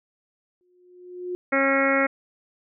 sine tone with exponential growth, 359.4 Hz, F4, 50 cents sharp, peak -25 dBFS, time 0.61-1.35 s, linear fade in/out 0 ms, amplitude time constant 160 ms
harmonic tone, 272.5 Hz, C#4, 29 cents flat, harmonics 1 / 2 / 3 / 4 / 5 / 6 / 7 / 8 / 9, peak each -25 / -23 / -33 / -34 / -26 / -31 / -26 / -26 / -39 dBFS, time 1.52-2.07 s, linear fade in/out 10 ms
effects none

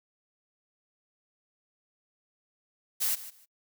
blue noise with echo, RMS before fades -28 dBFS, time 3-3.16 s, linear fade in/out 20 ms, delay 150 ms, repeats 2, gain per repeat -15 dB, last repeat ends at 3.46 s, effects noise-tail reverb RT60 0.1 s tail -25 dB re dry

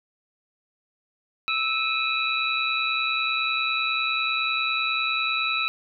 sine tone cluster, 1312 / 2467 / 2597 / 3907 Hz, E6 / D#7 / E7 / B7, -9 / -15 / -26 / -19 cents, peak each -28 dBFS, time 1.48-5.68 s, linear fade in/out 0 ms, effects none

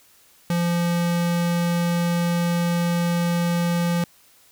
square tone, 172.3 Hz, F3, 23 cents flat, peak -20 dBFS, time 0.5-4.04 s, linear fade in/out 2 ms, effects white hiss -55 dBFS RMS until 4.51 s

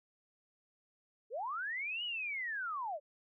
sine linear two-way sweep, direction up then down, 403.2 to 2974 to 545 Hz, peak -36 dBFS, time 1.3-3 s, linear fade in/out 50 ms, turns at 2.04 s, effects none

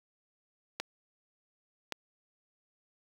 clicks, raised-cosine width 0.2 ms, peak -16 dBFS, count 2, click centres 0.8 / 1.923 s, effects high-pass 200 Hz 12 dB/octave + 7-bit

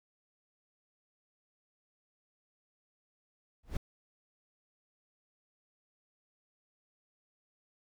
brown noise with exponential growth, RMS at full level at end -28 dBFS, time 3.63-3.77 s, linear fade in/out 5 ms, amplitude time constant 29 ms, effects none

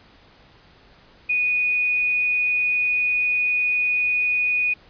sine tone with quantisation, 2473 Hz, D#7, 11 cents flat, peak -18 dBFS, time 1.29-4.74 s, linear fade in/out 10 ms, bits 8, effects pink hiss -52 dBFS RMS until 4.89 s + resampled to 11025 Hz

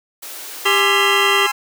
white high-pass noise, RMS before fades -32 dBFS, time 0.22-0.81 s, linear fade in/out 10 ms, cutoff 280 Hz, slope 96 dB/octave
harmonic tone, 396.3 Hz, G4, 19 cents sharp, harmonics 1 / 3 / 5 / 7 / 8, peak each -20 / -20 / -20 / -20 / -20 dBFS, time 0.65-1.47 s, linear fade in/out 10 ms
25% pulse chord, Ab augmented, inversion none, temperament equal with one note detuned, 830.6 / 1046.5 / 1342.3 Hz, Ab5 / C6 / E6, 0 / 0 / +31 cents, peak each -19 dBFS, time 0.65-1.52 s, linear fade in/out 10 ms
effects none

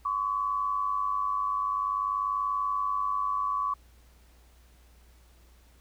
sine tone pair together, 1031.5 / 1132 Hz, C6 / C#6, -25 / +36 cents, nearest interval major second, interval 161 cents, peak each -33 / -27 dBFS, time 0.05-3.74 s, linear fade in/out 5 ms, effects added 60 Hz sine -55 dBFS peak until 5.8 s + pink hiss -63 dBFS RMS until 5.8 s

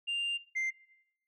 sine tone pair in turn, 2794 / 2089 Hz, F7 / C7, 0 / -3 cents, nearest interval perfect fourth, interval 503 cents, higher first, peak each -29 / -27 dBFS, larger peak second, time 0.07-0.38 / 0.55-0.71 s, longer first, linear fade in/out 20 ms, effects noise-tail reverb RT60 0.8 s tail -21 dB re dry + tanh soft clip ceiling -29 dBFS

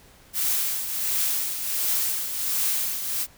blue noise with tremolo, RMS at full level -23 dBFS, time 0.33-3.27 s, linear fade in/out 50 ms, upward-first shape triangle, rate 1.4 Hz, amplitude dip 60%, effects pink hiss -53 dBFS RMS until 3.37 s

